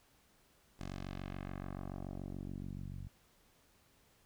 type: tone with low-pass filter sweep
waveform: 10% pulse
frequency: 47 Hz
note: F#1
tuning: 28 cents sharp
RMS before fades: -44 dBFS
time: 0.79-3.08 s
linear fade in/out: 10 ms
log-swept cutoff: 7700 to 110 Hz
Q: 1.1
effects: pink hiss -69 dBFS RMS until 4.25 s